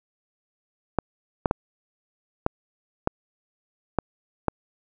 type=clicks; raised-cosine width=1 ms; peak=-6 dBFS; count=7; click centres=0.987 / 1.458 / 1.511 / 2.464 / 3.074 / 3.987 / 4.483 s; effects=none